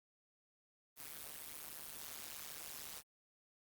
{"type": "noise with amplitude modulation", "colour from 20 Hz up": "white", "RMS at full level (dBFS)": -45, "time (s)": [0.96, 3.03], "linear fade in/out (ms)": 50, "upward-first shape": "sine", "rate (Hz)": 150, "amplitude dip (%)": 100, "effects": ["Opus 32 kbps"]}